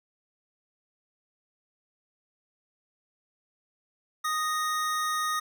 square tone pair together, 1242 / 1860.9 Hz, D#6 / A#6, -3 / -3 cents, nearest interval perfect fifth, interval 700 cents, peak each -28 / -35 dBFS, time 4.24-5.4 s, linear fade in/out 10 ms, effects none

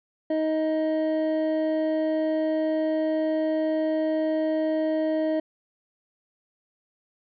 triangle tone pair together, 314 / 628 Hz, D#4 / D#5, +16 / +16 cents, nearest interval octave, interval 1200 cents, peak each -23 dBFS, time 0.3-5.4 s, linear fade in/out 5 ms, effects resampled to 11025 Hz

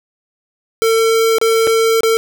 square tone with dropouts, 450.7 Hz, A4, 42 cents sharp, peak -11 dBFS, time 0.82-2.17 s, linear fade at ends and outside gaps 0 ms, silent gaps 1.384-1.414 / 1.67-1.674 / 2.007-2.033 s, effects none

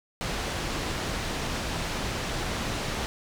pink low-pass noise, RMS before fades -31 dBFS, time 0.21-3.06 s, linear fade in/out 0 ms, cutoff 6200 Hz, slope 12 dB/octave, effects none

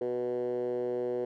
10% pulse tone with band-pass filter, 123 Hz, B2, 7 cents flat, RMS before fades -32 dBFS, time 0.01-1.25 s, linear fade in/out 5 ms, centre 430 Hz, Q 8.9, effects none

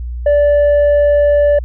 sine tone, 582 Hz, D5, 16 cents flat, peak -5 dBFS, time 0.26-1.59 s, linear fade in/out 5 ms, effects tanh soft clip ceiling -7 dBFS + added 60 Hz sine -20 dBFS peak until 1.64 s

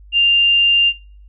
sine tone, 2794 Hz, F7, in tune, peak -10 dBFS, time 0.12-0.93 s, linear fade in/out 50 ms, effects noise-tail reverb RT60 0.5 s tail -23 dB re dry + added 50 Hz sine -39 dBFS peak until 1.28 s

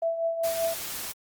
sine tone with tremolo, 663 Hz, E5, 10 cents sharp, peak -22 dBFS, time 0.02-0.74 s, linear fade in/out 5 ms, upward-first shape triangle, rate 5.2 Hz, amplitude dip 65%
white noise, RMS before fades -35 dBFS, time 0.43-1.13 s, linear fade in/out 20 ms
effects Opus 24 kbps

